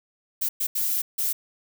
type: noise bursts at uneven times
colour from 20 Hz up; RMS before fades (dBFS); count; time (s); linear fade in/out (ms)
violet; -25; 4; 0.41-0.49 / 0.6-0.67 / 0.75-1.02 / 1.18-1.33; 10
effects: none